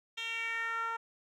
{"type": "tone with band-pass filter sweep", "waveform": "10% pulse", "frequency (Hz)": 457.3, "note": "A#4", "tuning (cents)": -33, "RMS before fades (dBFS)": -36, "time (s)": [0.17, 0.97], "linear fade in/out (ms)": 10, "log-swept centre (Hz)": [3400, 1100], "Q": 3.5, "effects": []}